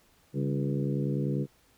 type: harmonic tone with a mistuned harmonic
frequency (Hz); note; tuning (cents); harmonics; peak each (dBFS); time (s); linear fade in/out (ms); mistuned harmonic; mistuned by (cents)
70.3; C#2; +25; 2 / 3 / 4 / 5 / 6 / 7; -29 / -33 / -35 / -37 / -39 / -40; 0.33-1.47; 50; 3; -82
effects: pink hiss -64 dBFS RMS until 1.77 s